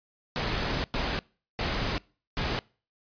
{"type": "noise bursts at uneven times", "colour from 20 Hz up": "pink", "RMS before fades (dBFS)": -29, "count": 4, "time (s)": [[0.36, 0.84], [0.94, 1.19], [1.59, 1.98], [2.37, 2.59]], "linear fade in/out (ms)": 0, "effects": ["noise-tail reverb RT60 0.4 s tail -25 dB re dry", "resampled to 11025 Hz"]}